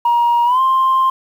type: tone with pitch glide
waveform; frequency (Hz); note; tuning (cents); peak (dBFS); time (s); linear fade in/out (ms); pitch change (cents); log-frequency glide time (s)
sine; 948 to 1051.9; A#5 to C6; +29 to +9; -9; 0.05-1.1; 5; +180; 0.45-0.6
effects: tanh soft clip ceiling -8 dBFS + 7-bit